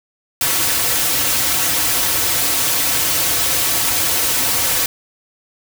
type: noise with comb filter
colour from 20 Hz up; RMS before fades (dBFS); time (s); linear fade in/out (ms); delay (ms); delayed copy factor
white; -17; 0.41-4.86; 2; 4.9; -0.7
effects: none